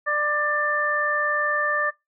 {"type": "harmonic tone", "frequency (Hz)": 593, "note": "D5", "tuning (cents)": 17, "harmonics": [1, 2, 3], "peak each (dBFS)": [-28, -25, -23], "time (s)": [0.06, 1.91], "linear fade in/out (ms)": 20, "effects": ["noise-tail reverb RT60 0.2 s tail -24 dB re dry"]}